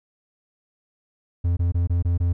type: tone bursts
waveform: triangle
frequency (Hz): 86.7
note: F2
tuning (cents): -12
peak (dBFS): -16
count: 6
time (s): 1.44-2.33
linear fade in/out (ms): 10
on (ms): 130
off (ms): 22
effects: none